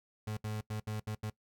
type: tone bursts at uneven times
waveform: 35% pulse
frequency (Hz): 107.3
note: A2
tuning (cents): -43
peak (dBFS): -34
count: 6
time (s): 0.27-0.37 / 0.44-0.61 / 0.7-0.8 / 0.87-1 / 1.07-1.15 / 1.23-1.3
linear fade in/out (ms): 5
effects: noise-tail reverb RT60 0.1 s tail -20 dB re dry